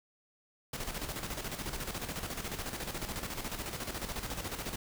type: noise with tremolo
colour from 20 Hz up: pink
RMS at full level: -37 dBFS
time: 0.73-4.76 s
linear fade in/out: 5 ms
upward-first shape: square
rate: 14 Hz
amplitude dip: 55%
effects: none

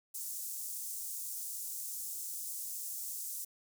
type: high-pass noise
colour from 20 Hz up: pink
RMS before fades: -41 dBFS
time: 0.14-3.45 s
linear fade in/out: 10 ms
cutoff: 7100 Hz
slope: 24 dB/octave
effects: none

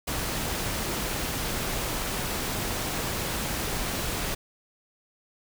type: noise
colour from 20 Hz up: pink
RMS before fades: -30 dBFS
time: 0.07-4.35 s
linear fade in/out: 10 ms
effects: none

